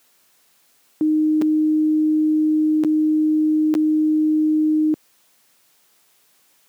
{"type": "tone with dropouts", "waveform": "sine", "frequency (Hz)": 308.9, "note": "D#4", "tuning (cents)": -12, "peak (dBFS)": -14, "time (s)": [1.01, 4.94], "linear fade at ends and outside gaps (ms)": 0, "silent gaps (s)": [[1.415, 1.42], [2.837, 2.847], [3.74, 3.751]], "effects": ["white hiss -59 dBFS RMS until 6.68 s", "high-pass 150 Hz 12 dB/octave"]}